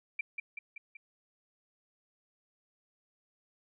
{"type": "tone with echo", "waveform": "sine", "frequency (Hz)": 2349, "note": "D7", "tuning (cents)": 0, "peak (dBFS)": -30, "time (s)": [0.19, 0.21], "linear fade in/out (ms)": 5, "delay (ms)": 190, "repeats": 4, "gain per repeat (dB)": -4, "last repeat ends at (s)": 0.97, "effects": []}